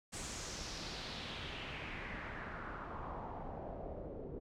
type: noise with low-pass filter sweep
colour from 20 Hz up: pink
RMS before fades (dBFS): -45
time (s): 0.12-4.4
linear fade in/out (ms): 20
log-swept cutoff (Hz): 8100 to 420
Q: 2.8
effects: none